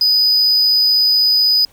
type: tone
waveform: triangle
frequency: 4978 Hz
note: D#8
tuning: in tune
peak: -9 dBFS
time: 0.01-1.65 s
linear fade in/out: 2 ms
effects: pink hiss -50 dBFS RMS until 1.72 s